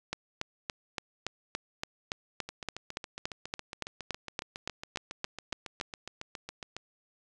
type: two click trains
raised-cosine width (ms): 0.2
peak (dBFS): -22 / -15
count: 32 / 21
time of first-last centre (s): 2.49-6.766 / 0.13-5.812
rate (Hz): 7.25 / 3.52
effects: resampled to 24000 Hz + 7-bit